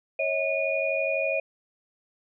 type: tone cluster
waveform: sine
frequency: 549 / 641 / 2452 Hz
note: C#5 / E5 / D#7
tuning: -17 / -49 / -26 cents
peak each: -28 dBFS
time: 0.19-1.4 s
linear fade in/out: 5 ms
effects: none